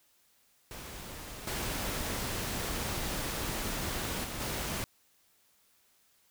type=noise with level steps; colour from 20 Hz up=pink; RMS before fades=-44 / -35 / -39 / -35 dBFS; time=0.71-4.84 s; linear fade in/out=0 ms; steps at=1.47 / 4.24 / 4.4 s; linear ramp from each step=5 ms; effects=white hiss -68 dBFS RMS until 6.3 s